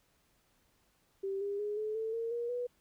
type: tone with pitch steps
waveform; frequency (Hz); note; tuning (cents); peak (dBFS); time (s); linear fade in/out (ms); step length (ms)
sine; 390 / 402.8 / 416.1 / 429.7 / 443.9 / 458.5 / 473.5 / 489.1; G4 / G4 / G#4 / A4 / A4 / A#4 / A#4 / B4; -9 / +47 / +3 / -41 / +15 / -29 / +27 / -17; -33; 1.23-2.67; 10; 180
effects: pink hiss -72 dBFS RMS until 2.8 s